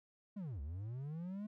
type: linear two-way sweep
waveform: triangle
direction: down then up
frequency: 215.5 to 65.7 to 215.5 Hz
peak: -39 dBFS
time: 0.36-1.47 s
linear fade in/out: 10 ms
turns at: 0.61 s
effects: none